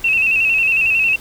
sine tone with vibrato, 2637 Hz, E7, in tune, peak -12 dBFS, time 0.04-1.16 s, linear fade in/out 5 ms, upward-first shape square, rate 11 Hz, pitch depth 50 cents each way, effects pink hiss -38 dBFS RMS until 1.2 s

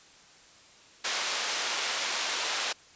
white band-pass noise, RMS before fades -31 dBFS, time 1.04-2.73 s, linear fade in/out 10 ms, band 520 to 5500 Hz, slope 12 dB/octave, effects white hiss -55 dBFS RMS until 2.95 s + resampled to 16000 Hz

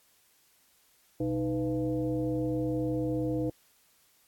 sine tone with frequency modulation, 311.9 Hz, D#4, 4 cents sharp, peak -27 dBFS, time 1.2-3.5 s, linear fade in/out 5 ms, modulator 186 Hz, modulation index 1.1, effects white hiss -65 dBFS RMS until 4.27 s + AAC 64 kbps

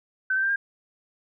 sine tone with pitch steps, 1529 / 1554.8 / 1581.1 / 1607.8 Hz, G6 / G6 / G6 / G6, -44 / -15 / +14 / +43 cents, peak -21 dBFS, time 0.3-0.56 s, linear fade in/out 5 ms, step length 65 ms, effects none

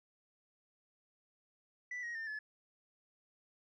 sine tone with pitch steps, 1975.5 / 1886.3 / 1801.1 / 1719.8 Hz, B6 / A#6 / A6 / A6, 0 / +20 / +40 / -40 cents, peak -37 dBFS, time 1.91-2.39 s, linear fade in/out 5 ms, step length 120 ms, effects tanh soft clip ceiling -38 dBFS

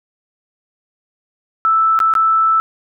sine tone with dropouts, 1318.5 Hz, E6, in tune, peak -10 dBFS, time 1.65-2.6 s, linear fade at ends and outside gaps 0 ms, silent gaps 1.99-2.002 / 2.138-2.152 s, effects none

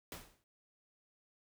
pink noise with exponential decay, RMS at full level -43 dBFS, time 0.12-0.44 s, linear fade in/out 1 ms, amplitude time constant 68 ms, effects none

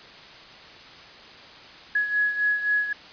sine beating tone pair, 1680 / 1683.8 Hz, G#6 / G#6, +19 / +23 cents, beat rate 3.8 Hz, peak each -22 / -28 dBFS, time 1.95-2.93 s, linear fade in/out 5 ms, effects white hiss -45 dBFS RMS until 3.12 s + resampled to 11025 Hz

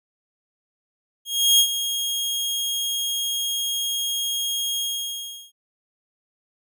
sawtooth tone with ADSR envelope, 3261 Hz, G#7, 32 cents flat, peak -9 dBFS, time 1.25-5.52 s, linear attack 340 ms, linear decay 78 ms, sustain -11 dB, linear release 720 ms, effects none

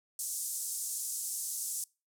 white band-pass noise, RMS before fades -37 dBFS, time 0.19-1.84 s, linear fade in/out 2 ms, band 6500 to 11000 Hz, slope 24 dB/octave, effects noise-tail reverb RT60 0.3 s tail -25 dB re dry

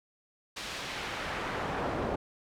brown noise with band-pass filter sweep, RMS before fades -35 dBFS, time 0.56-2.16 s, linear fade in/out 10 ms, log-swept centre 4600 to 680 Hz, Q 0.79, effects none

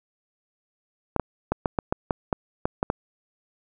clicks, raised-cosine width 1 ms, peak -8 dBFS, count 11, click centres 1.163 / 1.197 / 1.52 / 1.658 / 1.788 / 1.925 / 2.108 / 2.328 / 2.655 / 2.829 / 2.901 s, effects none

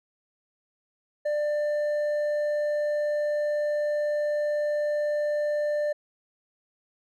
sine tone with hard clipping, 594 Hz, D5, 20 cents sharp, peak -25 dBFS, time 1.25-5.93 s, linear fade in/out 10 ms, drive 4 dB, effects none

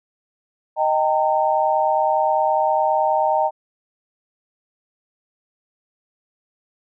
sine chord, Eb major, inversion none, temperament equal with one note detuned, 622.3 / 784 / 913.7 Hz, Eb5 / G5 / Bb5, 0 / 0 / -35 cents, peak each -20 dBFS, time 0.76-3.51 s, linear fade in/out 50 ms, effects none

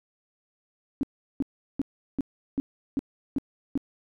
sine tone bursts, 274.8 Hz, C#4, 15 cents flat, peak -22 dBFS, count 8, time 1.01-3.776 s, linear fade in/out 0 ms, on 22 ms, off 370 ms, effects none

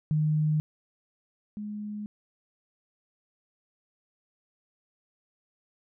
sine tone pair in turn, 153.3 / 209.2 Hz, D#3 / G#3, -25 / +13 cents, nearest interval perfect fourth, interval 538 cents, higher second, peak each -22 / -33 dBFS, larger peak first, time 0.11-0.6 / 1.57-2.06 s, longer neither, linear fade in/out 0 ms, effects none

